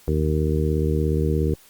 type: harmonic tone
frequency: 77 Hz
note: D#2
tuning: 17 cents flat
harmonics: 1 / 2 / 3 / 4 / 5 / 6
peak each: -22 / -24 / -30 / -29 / -27 / -28 dBFS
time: 0.08-1.54 s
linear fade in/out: 0 ms
effects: white hiss -52 dBFS RMS until 1.69 s + Opus 48 kbps